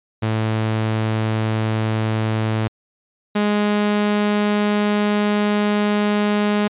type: tone pair in turn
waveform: sawtooth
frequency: 110 / 207.7 Hz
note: A2 / G#3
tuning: 0 / 0 cents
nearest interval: major seventh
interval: 1100 cents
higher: second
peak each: -14 / -12 dBFS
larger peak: second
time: 0.22-2.68 / 3.35-6.68 s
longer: second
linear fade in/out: 10 ms
effects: resampled to 8000 Hz

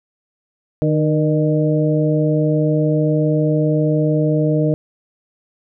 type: harmonic tone with a mistuned harmonic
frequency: 152.8 Hz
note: D#3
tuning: 31 cents flat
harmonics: 1 / 2 / 3 / 4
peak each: -16 / -19 / -21 / -22 dBFS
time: 0.82-4.74 s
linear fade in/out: 0 ms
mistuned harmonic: 3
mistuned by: +46 cents
effects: none

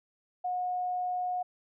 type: tone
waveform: sine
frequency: 725 Hz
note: F#5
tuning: 35 cents flat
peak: -29 dBFS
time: 0.44-1.43 s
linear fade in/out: 10 ms
effects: none

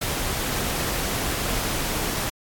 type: noise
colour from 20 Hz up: pink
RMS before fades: -26 dBFS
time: 0.01-2.3 s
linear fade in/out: 10 ms
effects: AAC 64 kbps

